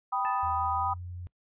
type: chord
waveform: sine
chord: G augmented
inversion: none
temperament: equal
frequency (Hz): 784 / 987.8 / 1244.5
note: G5 / B5 / D#6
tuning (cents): 0 / 0 / 0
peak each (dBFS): -31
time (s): 0.12-0.94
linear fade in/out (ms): 10
type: tone with exponential decay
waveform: 25% pulse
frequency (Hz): 878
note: A5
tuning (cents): -4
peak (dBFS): -29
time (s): 0.25-0.85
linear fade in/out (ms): 0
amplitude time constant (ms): 130
type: tone with pitch glide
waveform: sine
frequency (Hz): 81.5 to 88.88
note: E2 to F2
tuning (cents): -19 to +31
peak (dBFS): -37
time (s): 0.43-1.27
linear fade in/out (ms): 0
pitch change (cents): +150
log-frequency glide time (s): 0.8-0.89
effects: noise-tail reverb RT60 0.1 s tail -22 dB re dry + resampled to 8000 Hz

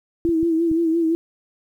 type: tone with vibrato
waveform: sine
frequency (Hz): 329.6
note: E4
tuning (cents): 0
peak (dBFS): -16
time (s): 0.25-1.15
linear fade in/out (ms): 0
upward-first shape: sine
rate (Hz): 5.8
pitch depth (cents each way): 53
type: clicks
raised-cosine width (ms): 5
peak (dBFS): -21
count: 4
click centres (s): 0.253 / 0.291 / 0.43 / 0.715
effects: 9-bit

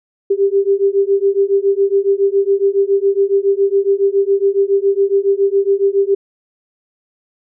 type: beating tone pair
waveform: sine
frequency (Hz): 392 / 399.2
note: G4 / G4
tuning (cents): 0 / +32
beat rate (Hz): 7.2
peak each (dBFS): -14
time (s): 0.3-6.15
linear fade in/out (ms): 10
effects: none

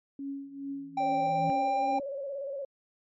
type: tone with tremolo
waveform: sine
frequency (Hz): 277.2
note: C#4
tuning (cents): 0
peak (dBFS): -32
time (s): 0.19-2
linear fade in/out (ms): 2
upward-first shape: triangle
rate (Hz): 2.4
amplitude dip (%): 80
type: tone with exponential growth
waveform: sine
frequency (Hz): 163.8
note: E3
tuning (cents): -11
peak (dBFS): -30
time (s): 0.44-1.5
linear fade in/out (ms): 0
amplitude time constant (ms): 230
type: tone with pitch glide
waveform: triangle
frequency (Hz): 784 to 795.4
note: G5 to G5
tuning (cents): 0 to +25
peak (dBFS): -24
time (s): 0.97-1.99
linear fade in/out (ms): 5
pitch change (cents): +25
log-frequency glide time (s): 1.18-1.86
type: tone with vibrato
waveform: sine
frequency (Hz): 554.4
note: C#5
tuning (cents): 0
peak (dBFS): -33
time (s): 1-2.65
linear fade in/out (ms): 5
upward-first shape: square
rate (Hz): 17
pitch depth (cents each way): 48
effects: MP3 32 kbps

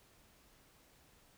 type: silence
effects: pink hiss -66 dBFS RMS until 1.37 s

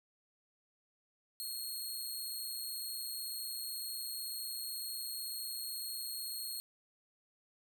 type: tone with amplitude modulation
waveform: 15% pulse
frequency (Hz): 4281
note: C8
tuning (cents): +39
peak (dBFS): -31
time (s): 1.4-6.6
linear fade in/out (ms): 0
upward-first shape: sine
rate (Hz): 122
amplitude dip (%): 35
effects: none

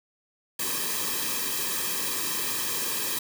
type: noise with comb filter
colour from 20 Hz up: white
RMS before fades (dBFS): -29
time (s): 0.59-3.19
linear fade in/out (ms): 5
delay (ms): 1.4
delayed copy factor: -1
effects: none

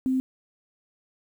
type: tone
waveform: sine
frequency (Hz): 260.2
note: C4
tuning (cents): -9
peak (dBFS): -21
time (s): 0.06-0.2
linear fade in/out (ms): 0
effects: 9-bit

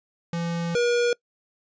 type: tone pair in turn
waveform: square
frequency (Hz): 169.5 / 479.4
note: E3 / A#4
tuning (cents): +49 / +48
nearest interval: octave + tritone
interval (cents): 1799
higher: second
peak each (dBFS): -26 / -20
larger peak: second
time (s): 0.33-0.75 / 0.75-1.13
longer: first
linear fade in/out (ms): 2
effects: noise-tail reverb RT60 0.1 s tail -24 dB re dry + resampled to 16000 Hz

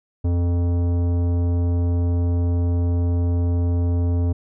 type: tone with tanh clipping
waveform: triangle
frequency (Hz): 86.9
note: F2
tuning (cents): -8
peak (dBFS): -19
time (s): 0.24-4.33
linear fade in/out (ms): 10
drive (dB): 18
effects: none

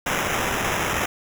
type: noise with sample-and-hold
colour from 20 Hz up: white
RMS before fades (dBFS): -24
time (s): 0.06-1.06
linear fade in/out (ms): 5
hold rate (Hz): 4410
effects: none

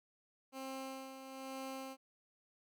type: tone with tremolo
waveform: 15% pulse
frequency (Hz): 265.7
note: C4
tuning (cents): +27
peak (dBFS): -36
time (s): 0.52-1.97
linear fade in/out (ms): 50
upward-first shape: sine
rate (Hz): 1.1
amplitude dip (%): 55
effects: none

